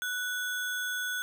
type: tone with sample-and-hold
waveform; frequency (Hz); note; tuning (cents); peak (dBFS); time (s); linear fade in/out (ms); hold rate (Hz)
sine; 1480; F#6; 0; -30; 0.02-1.22; 0; 4900
effects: none